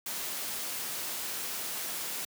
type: noise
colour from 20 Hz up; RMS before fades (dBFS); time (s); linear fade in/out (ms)
white; -36; 0.06-2.25; 5
effects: high-pass 150 Hz 12 dB/octave